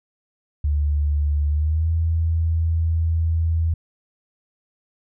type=tone with pitch glide; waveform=sine; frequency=73.42 to 81.94 Hz; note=D2 to E2; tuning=0 to -10 cents; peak=-17 dBFS; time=0.64-3.74 s; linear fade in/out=5 ms; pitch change=+190 cents; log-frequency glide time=1.48-1.9 s; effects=none